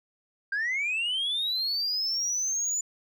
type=linear sweep; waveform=sine; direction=up; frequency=1568 to 7040 Hz; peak=-24 dBFS; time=0.52-2.81 s; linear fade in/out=5 ms; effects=tanh soft clip ceiling -24 dBFS